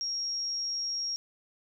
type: tone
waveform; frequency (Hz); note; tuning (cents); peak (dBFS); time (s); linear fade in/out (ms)
sine; 5588; F8; 0; -30; 0.01-1.16; 0
effects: none